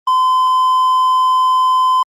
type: tone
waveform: triangle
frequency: 1025 Hz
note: C6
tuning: 36 cents flat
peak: -8 dBFS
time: 0.07-2.03 s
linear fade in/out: 5 ms
effects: Opus 24 kbps